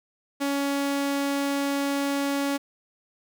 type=tone; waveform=sawtooth; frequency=280.3 Hz; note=C#4; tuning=19 cents sharp; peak=-20 dBFS; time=0.4-2.58 s; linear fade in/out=20 ms; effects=none